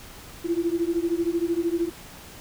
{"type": "beating tone pair", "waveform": "sine", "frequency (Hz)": [332.9, 345.9], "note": ["E4", "F4"], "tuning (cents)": [17, -17], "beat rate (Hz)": 13, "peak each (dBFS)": -25, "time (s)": [0.44, 1.9], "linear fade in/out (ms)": 20, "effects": ["pink hiss -44 dBFS RMS until 2.4 s"]}